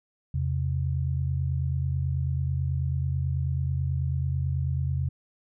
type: tone pair together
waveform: sine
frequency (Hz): 84.02 / 133.2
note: E2 / C3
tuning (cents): +34 / +31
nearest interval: minor sixth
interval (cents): 797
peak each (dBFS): -27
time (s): 0.34-5.09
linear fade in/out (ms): 5
effects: none